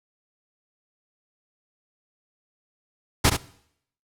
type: noise with echo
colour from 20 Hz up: pink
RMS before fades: -17 dBFS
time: 3.24-3.3 s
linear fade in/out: 10 ms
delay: 70 ms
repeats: 1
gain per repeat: -7 dB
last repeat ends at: 3.37 s
effects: noise-tail reverb RT60 0.7 s tail -20 dB re dry + low-pass 12000 Hz 12 dB/octave